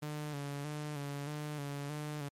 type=tone with vibrato; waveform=sawtooth; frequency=146.1 Hz; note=D3; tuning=9 cents flat; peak=-34 dBFS; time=0.02-2.29 s; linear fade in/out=10 ms; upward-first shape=square; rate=1.6 Hz; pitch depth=45 cents each way; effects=MP3 64 kbps